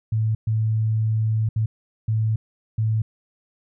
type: tone bursts at uneven times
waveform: sine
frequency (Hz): 110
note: A2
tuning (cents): 0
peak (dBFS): -18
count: 5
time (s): 0.12-0.35 / 0.47-1.49 / 1.56-1.66 / 2.08-2.36 / 2.78-3.02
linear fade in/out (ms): 5
effects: none